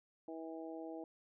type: harmonic tone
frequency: 162 Hz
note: E3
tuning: 30 cents flat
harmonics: 2 / 3 / 4 / 5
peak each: -46 / -50 / -50 / -54 dBFS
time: 0.28-1.04 s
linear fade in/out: 2 ms
effects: none